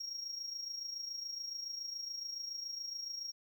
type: tone with amplitude modulation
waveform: triangle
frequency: 5588 Hz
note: F8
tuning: in tune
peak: -35 dBFS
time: 0-3.32 s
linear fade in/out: 10 ms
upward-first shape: sine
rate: 27.1 Hz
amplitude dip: 65%
effects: tanh soft clip ceiling -33 dBFS + 12-bit